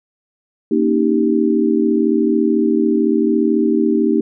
sine chord, Eb dominant seventh, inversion second, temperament equal, 233.1 / 277.2 / 311.1 / 392 Hz, Bb3 / Db4 / Eb4 / G4, 0 / 0 / 0 / 0 cents, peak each -17 / -22 / -16 / -18 dBFS, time 0.71-4.21 s, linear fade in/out 5 ms, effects none

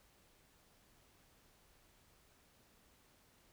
silence, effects pink hiss -69 dBFS RMS until 3.52 s

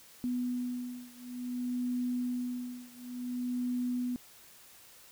sine beating tone pair, 246.9 / 247.46 Hz, B3 / B3, 0 / +4 cents, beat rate 0.56 Hz, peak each -35 / -36 dBFS, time 0.24-4.16 s, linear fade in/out 0 ms, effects white hiss -56 dBFS RMS until 5.11 s

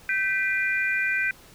sine tone cluster, 1547 / 1980 / 2406 Hz, G6 / B6 / D7, -23 / +4 / +41 cents, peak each -25 / -28 / -27 dBFS, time 0.09-1.31 s, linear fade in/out 2 ms, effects pink hiss -51 dBFS RMS until 1.54 s

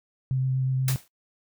sine tone with vibrato, 130.9 Hz, C3, 1 cent sharp, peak -22 dBFS, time 0.31-0.96 s, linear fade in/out 0 ms, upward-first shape sine, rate 8.3 Hz, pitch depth 11 cents each way
white noise with exponential decay, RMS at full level -26 dBFS, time 0.88-1.08 s, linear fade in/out 2 ms, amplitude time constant 43 ms
effects noise-tail reverb RT60 0.1 s tail -21 dB re dry

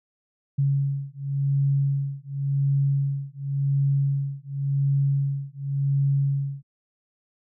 sine beating tone pair, 138.59 / 139.5 Hz, C#3 / C#3, 0 / +11 cents, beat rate 0.91 Hz, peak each -24 dBFS, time 0.58-6.63 s, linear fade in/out 10 ms, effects none

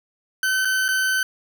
40% pulse tone with dropouts, 1527 Hz, G6, 46 cents flat, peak -18 dBFS, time 0.43-1.23 s, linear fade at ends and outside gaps 2 ms, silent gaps 0.649-0.653 / 0.882-0.887 s, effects none

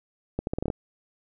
accelerating click train, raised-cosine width 2 ms, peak -14 dBFS, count 8, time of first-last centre 0.39-0.702 s, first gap 81 ms, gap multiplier 0.79, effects none

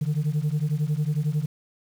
sine beating tone pair, 145.2 / 156.2 Hz, D3 / D#3, -19 / +7 cents, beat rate 11 Hz, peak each -23 dBFS, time 0.01-1.46 s, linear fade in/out 10 ms, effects tanh soft clip ceiling -19 dBFS + 8-bit

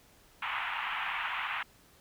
pink band-pass noise, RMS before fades -35 dBFS, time 0.42-1.63 s, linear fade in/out 5 ms, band 850 to 3000 Hz, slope 48 dB/octave, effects pink hiss -61 dBFS RMS until 2 s

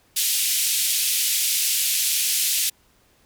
white band-pass noise, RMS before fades -22 dBFS, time 0.16-2.7 s, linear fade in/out 10 ms, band 2500 to 14000 Hz, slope 24 dB/octave, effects pink hiss -60 dBFS RMS until 3.25 s

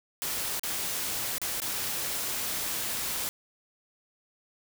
white noise with dropouts, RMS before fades -32 dBFS, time 0.22-3.29 s, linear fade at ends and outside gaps 0 ms, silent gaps 0.595-0.634 / 1.382-1.416 / 1.601-1.619 s, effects none

